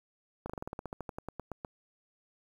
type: slowing click train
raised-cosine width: 1 ms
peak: -24 dBFS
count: 17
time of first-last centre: 0.46-1.648 s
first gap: 36 ms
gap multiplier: 1.09
effects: 9-bit